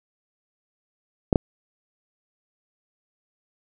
clicks, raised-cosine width 2 ms, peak -3 dBFS, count 2, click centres 1.328 / 1.358 s, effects none

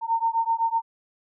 sine beating tone pair, 909 / 916.9 Hz, A#5 / A#5, -44 / -29 cents, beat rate 7.9 Hz, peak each -24 dBFS, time 0.01-0.82 s, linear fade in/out 50 ms, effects none

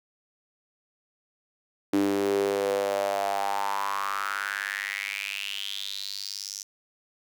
sawtooth tone with high-pass filter sweep, 99.5 Hz, G2, 26 cents sharp, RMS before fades -29 dBFS, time 1.93-6.63 s, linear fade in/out 5 ms, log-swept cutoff 300 to 5900 Hz, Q 6, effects none

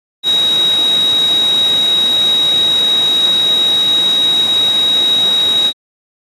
sine tone in noise, 3811 Hz, A#7, 38 cents sharp, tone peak -9 dBFS, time 0.23-5.73 s, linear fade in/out 50 ms, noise pink, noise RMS -26 dBFS, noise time 0.23-5.73 s, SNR +14 dB, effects high-pass 200 Hz 12 dB/octave + AAC 32 kbps

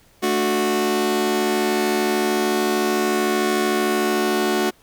sawtooth chord, D major, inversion second, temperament just, 220.2 / 293.7 / 367.1 Hz, A3 / D4 / F#4, +2 / 0 / -14 cents, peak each -20 / -22 / -16 dBFS, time 0.22-4.71 s, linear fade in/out 20 ms, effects pink hiss -55 dBFS RMS until 4.82 s

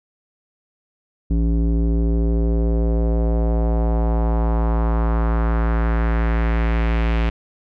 square tone with low-pass filter sweep, 56.6 Hz, A1, 50 cents sharp, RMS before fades -18 dBFS, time 1.3-7.3 s, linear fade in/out 10 ms, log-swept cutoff 270 to 2700 Hz, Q 1.8, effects none

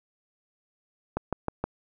click train, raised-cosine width 1 ms, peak -13 dBFS, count 4, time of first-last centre 1.17-1.64 s, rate 6.38 Hz, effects none

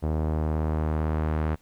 sawtooth tone with low-pass filter sweep, 77.78 Hz, D#2, in tune, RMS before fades -26 dBFS, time 0.02-1.56 s, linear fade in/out 20 ms, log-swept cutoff 720 to 1600 Hz, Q 0.94, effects pink hiss -62 dBFS RMS until 1.61 s

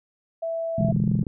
sine tone, 660 Hz, E5, 2 cents sharp, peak -25 dBFS, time 0.42-0.92 s, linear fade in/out 10 ms
sine chord, E dominant seventh, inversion second, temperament just, 123.61 / 148.33 / 164.81 / 206 Hz, B2 / D3 / E3 / G#3, +2 / +18 / 0 / -14 cents, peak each -25 / -29 / -24 / -24 dBFS, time 0.78-1.24 s, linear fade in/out 5 ms
click train, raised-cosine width 3 ms, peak -20 dBFS, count 13, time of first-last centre 0.81-1.268 s, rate 26.2 Hz
effects none

